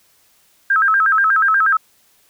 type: tone with vibrato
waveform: sine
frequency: 1438 Hz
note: F#6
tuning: 50 cents flat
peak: -11 dBFS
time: 0.7-1.77 s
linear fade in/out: 5 ms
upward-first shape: square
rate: 8.3 Hz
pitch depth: 180 cents each way
effects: white hiss -56 dBFS RMS until 2.29 s